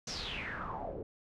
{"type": "noise with low-pass filter sweep", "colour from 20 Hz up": "pink", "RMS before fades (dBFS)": -40, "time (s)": [0.07, 1.03], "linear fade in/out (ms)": 5, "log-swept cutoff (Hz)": [6100, 420], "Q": 6.9, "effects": []}